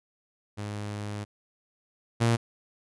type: tone pair in turn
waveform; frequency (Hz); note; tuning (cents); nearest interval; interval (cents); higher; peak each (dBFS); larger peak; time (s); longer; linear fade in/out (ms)
sawtooth; 103.83 / 116.21; G#2 / A#2; 0 / -5; major second; 195; second; -29 / -17; second; 0.57-1.25 / 2.2-2.37; first; 20
effects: resampled to 24000 Hz